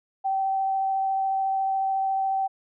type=tone with vibrato; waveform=sine; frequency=773 Hz; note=G5; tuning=24 cents flat; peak=-22 dBFS; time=0.24-2.48 s; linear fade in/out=20 ms; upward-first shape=triangle; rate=14 Hz; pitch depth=10 cents each way; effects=none